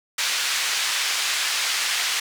pink band-pass noise, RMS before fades -24 dBFS, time 0.18-2.2 s, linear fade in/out 5 ms, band 1900 to 7100 Hz, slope 12 dB/octave, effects none

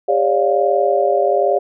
sine tone cluster, 402 / 549 / 590 / 702 Hz, G4 / C#5 / D5 / F5, +44 / -17 / +8 / +9 cents, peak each -18 dBFS, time 0.08-1.59 s, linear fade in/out 10 ms, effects none

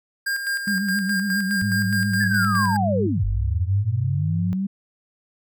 square tone with tremolo, 1607 Hz, G6, 43 cents sharp, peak -22 dBFS, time 0.26-2.77 s, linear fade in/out 10 ms, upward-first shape square, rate 4.8 Hz, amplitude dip 50%
sine tone with vibrato, 196 Hz, G3, in tune, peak -22 dBFS, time 0.67-3.07 s, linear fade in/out 5 ms, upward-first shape sine, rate 7.3 Hz, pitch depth 86 cents each way
sine tone with pitch glide, 105.7 to 99.19 Hz, G#2 to G2, +31 to +21 cents, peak -23 dBFS, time 1.62-4.53 s, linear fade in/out 0 ms, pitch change -110 cents, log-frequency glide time 2.41-3.35 s
sine linear two-way sweep, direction down then up, 1760 to 43.65 to 199.6 Hz, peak -21 dBFS, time 2.2-4.67 s, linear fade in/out 10 ms, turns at 3.25 s
effects none

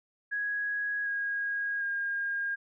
sine tone with pitch steps, 1661.2 / 1639.3 / 1617.6 Hz, G#6 / G#6 / G#6, 0 / -23 / -46 cents, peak -29 dBFS, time 0.31-2.56 s, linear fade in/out 20 ms, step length 750 ms, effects none

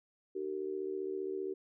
sine tone with amplitude modulation, 382.4 Hz, G4, 43 cents flat, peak -31 dBFS, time 0.35-1.54 s, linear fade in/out 10 ms, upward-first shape sine, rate 75.2 Hz, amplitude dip 85%, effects none

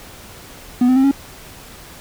triangle tone with pitch steps, 246.9 / 256.2 / 265.8 / 275.9 Hz, B3 / C4 / C4 / C#4, 0 / -36 / +27 / -8 cents, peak -8 dBFS, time 0.81-1.114 s, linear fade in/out 5 ms, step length 76 ms, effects pink hiss -39 dBFS RMS until 2 s

